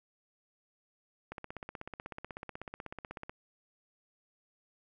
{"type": "click train", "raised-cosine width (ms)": 0.5, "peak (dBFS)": -26, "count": 33, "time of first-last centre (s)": [1.32, 3.295], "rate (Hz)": 16.2, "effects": []}